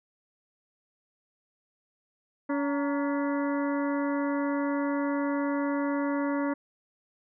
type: harmonic tone with a mistuned harmonic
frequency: 283.5 Hz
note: C#4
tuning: 39 cents sharp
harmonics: 1 / 2 / 3 / 4 / 5 / 6 / 7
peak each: -27 / -33 / -37 / -39 / -41 / -43 / -44 dBFS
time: 2.49-6.54 s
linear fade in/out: 10 ms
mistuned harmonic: 3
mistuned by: +140 cents
effects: none